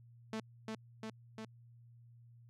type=tone with echo; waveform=sawtooth; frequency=220 Hz; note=A3; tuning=in tune; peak=-34 dBFS; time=0.33-0.4 s; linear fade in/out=2 ms; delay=350 ms; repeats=3; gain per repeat=-2 dB; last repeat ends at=1.45 s; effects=added 118 Hz sine -57 dBFS peak until 2.49 s + low-pass 7000 Hz 12 dB/octave